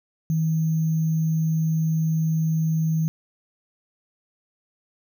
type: tone with sample-and-hold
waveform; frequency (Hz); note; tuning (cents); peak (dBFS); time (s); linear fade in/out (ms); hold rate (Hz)
sine; 160; D#3; +49; -19; 0.3-3.08; 0; 6300
effects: none